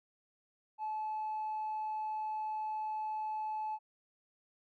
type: tone with tanh clipping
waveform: triangle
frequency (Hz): 863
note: A5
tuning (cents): -34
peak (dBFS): -35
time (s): 0.78-3.79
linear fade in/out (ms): 50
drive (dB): 5
effects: none